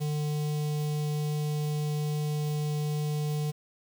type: tone with notch filter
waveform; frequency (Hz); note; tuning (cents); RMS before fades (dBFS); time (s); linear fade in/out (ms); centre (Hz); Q
square; 149.8; D3; +35; -30; 0-3.52; 20; 1500; 0.63
effects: 9-bit